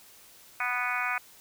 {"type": "harmonic tone", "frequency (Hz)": 246.9, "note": "B3", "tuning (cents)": 0, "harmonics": [3, 4, 5, 6, 7, 8, 9, 10], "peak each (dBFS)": [-37, -37, -34, -33, -39, -39, -34, -35], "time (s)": [0.6, 1.18], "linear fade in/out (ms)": 2, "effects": ["white hiss -54 dBFS RMS until 1.4 s"]}